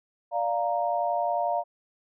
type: chord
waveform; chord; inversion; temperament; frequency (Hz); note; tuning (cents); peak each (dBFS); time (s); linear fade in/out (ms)
sine; Bb major; first; equal; 587.3 / 698.5 / 932.3; D5 / F5 / Bb5; 0 / 0 / 0; -30 / -26 / -30; 0.31-1.64; 50
effects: none